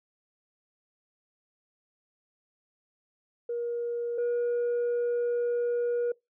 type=tone pair in turn; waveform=sine; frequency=474.4 / 479.4 Hz; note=A#4 / A#4; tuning=+30 / +48 cents; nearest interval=unison; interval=18 cents; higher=second; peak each=-28 / -23 dBFS; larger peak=second; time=3.49-4.18 / 4.18-6.12 s; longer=second; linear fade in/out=5 ms; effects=noise-tail reverb RT60 0.2 s tail -25 dB re dry + tanh soft clip ceiling -24 dBFS